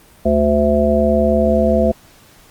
harmonic tone, 73.42 Hz, D2, in tune, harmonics 1 / 3 / 5 / 7 / 9, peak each -20 / -16 / -21 / -17 / -16 dBFS, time 0.25-1.92 s, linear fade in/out 10 ms, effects pink hiss -47 dBFS RMS until 2.5 s + Opus 24 kbps

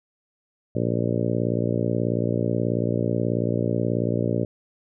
harmonic tone, 58.4 Hz, A#1, 4 cents sharp, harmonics 2 / 3 / 4 / 5 / 6 / 7 / 8 / 9 / 10, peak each -26 / -28 / -29 / -30 / -31 / -31 / -32 / -33 / -33 dBFS, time 0.75-4.45 s, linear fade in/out 5 ms, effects none

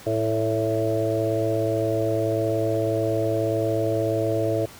harmonic tone with a mistuned harmonic, 110.4 Hz, A2, 6 cents sharp, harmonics 1 / 3 / 4 / 5 / 6, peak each -27 / -27 / -27 / -27 / -27 dBFS, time 0.06-4.66 s, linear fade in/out 10 ms, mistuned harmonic 5, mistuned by +27 cents, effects pink hiss -44 dBFS RMS until 4.79 s + high-pass 60 Hz 12 dB/octave

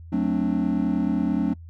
triangle chord, D dominant seventh, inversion first, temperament just, 183.54 / 220.2 / 264.3 / 293.7 Hz, F#3 / A3 / C4 / D4, -14 / +2 / +18 / 0 cents, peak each -24 dBFS, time 0.12-1.54 s, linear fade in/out 10 ms, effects noise-tail reverb RT60 0.1 s tail -25 dB re dry + added 83 Hz sine -39 dBFS peak until 1.69 s

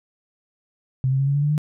sine tone with pitch steps, 130.81 / 133.94 / 137.15 / 140.44 / 143.81 / 147.25 / 150.78 Hz, C3 / C3 / C#3 / C#3 / D3 / D3 / D3, 0 / +41 / -18 / +23 / -36 / +5 / +46 cents, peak -17 dBFS, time 1.04-1.579 s, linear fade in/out 0 ms, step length 77 ms, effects none

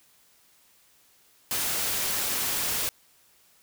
white noise, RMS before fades -28 dBFS, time 1.51-2.89 s, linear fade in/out 0 ms, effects white hiss -61 dBFS RMS until 3.62 s

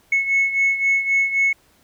sine beating tone pair, 2195 / 2198.8 Hz, C#7 / C#7, -18 / -15 cents, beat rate 3.8 Hz, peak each -16 / -21 dBFS, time 0.12-1.53 s, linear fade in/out 5 ms, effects tanh soft clip ceiling -11 dBFS + pink hiss -57 dBFS RMS until 1.83 s

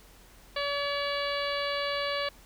harmonic tone, 570 Hz, C#5, 48 cents sharp, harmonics 1 / 2 / 3 / 4 / 5 / 6 / 7 / 8, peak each -32 / -35 / -37 / -38 / -39 / -40 / -40 / -41 dBFS, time 0.56-2.29 s, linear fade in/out 5 ms, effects added 44 Hz sine -56 dBFS peak until 2.45 s + pink hiss -56 dBFS RMS until 2.45 s

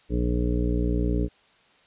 harmonic tone, 59.7 Hz, A#1, 42 cents sharp, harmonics 1 / 2 / 3 / 4 / 5 / 7 / 8 / 9, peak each -24 / -31 / -30 / -35 / -29 / -32 / -39 / -41 dBFS, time 0.09-1.29 s, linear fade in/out 50 ms, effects white hiss -59 dBFS RMS until 1.86 s + resampled to 8000 Hz

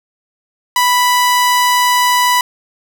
sawtooth tone, 987.8 Hz, B5, in tune, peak -6 dBFS, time 0.76-2.41 s, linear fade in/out 2 ms, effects none

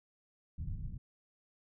pink low-pass noise, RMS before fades -40 dBFS, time 0.58-0.98 s, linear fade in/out 5 ms, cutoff 160 Hz, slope 24 dB/octave, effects none

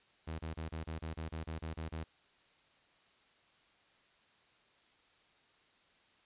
sawtooth tone bursts, 80.2 Hz, E2, 47 cents flat, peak -35 dBFS, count 12, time 0.27-2.04 s, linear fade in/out 10 ms, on 120 ms, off 30 ms, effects white hiss -68 dBFS RMS until 6.25 s + resampled to 8000 Hz

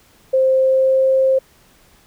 sine tone with pitch glide, 525 to 529 Hz, C5 to C5, +6 to +19 cents, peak -11 dBFS, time 0.33-1.39 s, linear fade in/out 10 ms, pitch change +13 cents, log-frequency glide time 0.53-1.09 s, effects pink hiss -52 dBFS RMS until 2.06 s

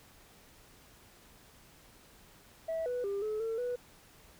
sine tone with pitch steps, 651 / 493.1 / 399.1 / 429.5 / 450.7 / 490.6 Hz, E5 / B4 / G4 / A4 / A4 / B4, -22 / -3 / +31 / -42 / +42 / -12 cents, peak -30 dBFS, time 2.68-3.76 s, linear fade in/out 10 ms, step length 180 ms, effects tanh soft clip ceiling -30 dBFS + pink hiss -59 dBFS RMS until 4.39 s

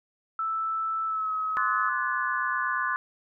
sine tone with pitch glide, 1318.5 to 1278 Hz, E6 to D#6, 0 to +46 cents, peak -26 dBFS, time 0.39-1.89 s, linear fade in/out 2 ms, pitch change -54 cents, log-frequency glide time 1.06-1.32 s
sine chord, D dominant seventh, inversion third, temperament equal with one note detuned, 1046.5 / 1174.7 / 1480 / 1716.8 Hz, C6 / D6 / F#6 / A6, 0 / 0 / 0 / -43 cents, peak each -30 / -32 / -30 / -31 dBFS, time 1.57-2.96 s, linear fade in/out 0 ms
effects none

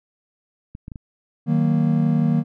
clicks, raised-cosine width 5 ms, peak -22 dBFS, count 4, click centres 0.751 / 0.881 / 0.918 / 0.958 s
triangle chord, D# minor, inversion none, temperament equal with one note detuned, 155.56 / 186.93 / 233.1 Hz, D#3 / F#3 / A#3, 0 / +18 / 0 cents, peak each -17 / -21 / -18 dBFS, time 1.46-2.44 s, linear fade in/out 50 ms
effects none

